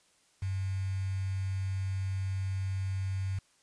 sine tone with quantisation, 96 Hz, G2, 36 cents flat, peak -30 dBFS, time 0.42-3.39 s, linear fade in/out 5 ms, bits 8, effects white hiss -67 dBFS RMS until 3.62 s + resampled to 22050 Hz

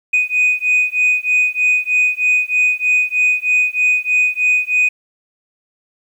sine beating tone pair, 2489 / 2492.2 Hz, D#7 / D#7, 0 / +2 cents, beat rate 3.2 Hz, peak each -14 dBFS, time 0.13-4.89 s, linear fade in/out 10 ms, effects tanh soft clip ceiling -8 dBFS + 8-bit

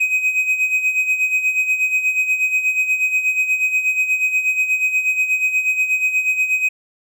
triangle tone with tremolo, 2519 Hz, D#7, 21 cents sharp, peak -11 dBFS, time 0-6.69 s, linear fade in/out 10 ms, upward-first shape sine, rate 8.3 Hz, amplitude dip 65%, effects none

